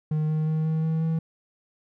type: tone with pitch steps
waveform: triangle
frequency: 154.1 / 155.62 / 157.16 / 158.71 / 160.27 / 161.85 Hz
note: D#3 / D#3 / D#3 / D#3 / E3 / E3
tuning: -16 / +1 / +18 / +35 / -48 / -31 cents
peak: -20 dBFS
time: 0.11-1.19 s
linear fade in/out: 5 ms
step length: 180 ms
effects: none

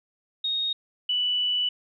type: tone pair in turn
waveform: sine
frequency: 3729 / 2966 Hz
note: A#7 / F#7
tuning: 0 / +4 cents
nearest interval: major third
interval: 396 cents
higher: first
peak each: -24 / -22 dBFS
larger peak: second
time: 0.44-0.73 / 1.09-1.69 s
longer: second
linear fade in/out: 5 ms
effects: none

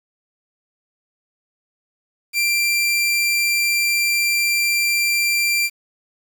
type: tone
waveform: sawtooth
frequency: 2364 Hz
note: D7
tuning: 11 cents sharp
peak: -13 dBFS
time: 2.33-5.7 s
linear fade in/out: 50 ms
effects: 7-bit

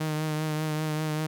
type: tone with vibrato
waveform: sawtooth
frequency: 154.6 Hz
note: D#3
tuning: 11 cents flat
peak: -23 dBFS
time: 0-1.27 s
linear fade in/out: 10 ms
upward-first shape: triangle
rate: 5.1 Hz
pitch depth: 30 cents each way
effects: none

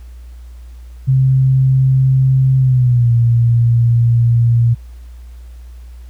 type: tone with pitch glide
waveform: sine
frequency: 132 to 117.6 Hz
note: C3 to A#2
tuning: +16 to +16 cents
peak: -8 dBFS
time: 1.07-4.75 s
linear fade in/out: 20 ms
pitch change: -200 cents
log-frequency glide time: 2.58-3.11 s
effects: added 60 Hz sine -31 dBFS peak until 6.09 s + pink hiss -53 dBFS RMS until 6.09 s

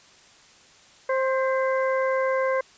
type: harmonic tone with a mistuned harmonic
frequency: 527 Hz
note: C5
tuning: 12 cents sharp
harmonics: 1 / 2 / 3 / 4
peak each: -22 / -28 / -32 / -34 dBFS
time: 1.09-2.61 s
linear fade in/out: 5 ms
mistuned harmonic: 4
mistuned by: -50 cents
effects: white hiss -53 dBFS RMS until 2.77 s + resampled to 16000 Hz

